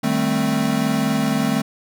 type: chord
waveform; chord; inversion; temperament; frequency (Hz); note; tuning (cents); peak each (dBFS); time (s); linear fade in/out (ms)
square; A half-diminished seventh; second; equal with one note detuned; 153.07 / 196 / 220 / 261.6; Eb3 / G3 / A3 / C4; -28 / 0 / 0 / 0; -26 / -26 / -22 / -23; 0.03-1.62; 10
effects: none